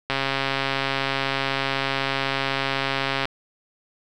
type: click train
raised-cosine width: 0.3 ms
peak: -7 dBFS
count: 430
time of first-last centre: 0.1-3.254 s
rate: 136 Hz
effects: none